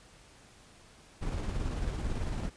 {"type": "noise with tremolo", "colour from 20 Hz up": "brown", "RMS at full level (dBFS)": -32, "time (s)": [1.21, 2.5], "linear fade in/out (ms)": 20, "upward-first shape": "square", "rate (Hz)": 18, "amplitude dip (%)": 30, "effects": ["pink hiss -57 dBFS RMS until 2.56 s", "resampled to 22050 Hz"]}